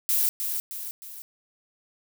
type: noise with echo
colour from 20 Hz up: violet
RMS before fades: -23 dBFS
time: 0.09-0.29 s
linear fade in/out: 0 ms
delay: 310 ms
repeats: 3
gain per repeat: -6 dB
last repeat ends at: 1.22 s
effects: none